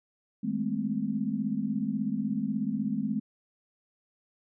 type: tone cluster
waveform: sine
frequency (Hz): 156.8 / 204.1 / 220.5 / 258.9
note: D#3 / G#3 / A3 / C4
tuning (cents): +14 / -30 / +4 / -18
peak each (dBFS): -39 / -31 / -32 / -33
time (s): 0.43-3.2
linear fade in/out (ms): 10
effects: none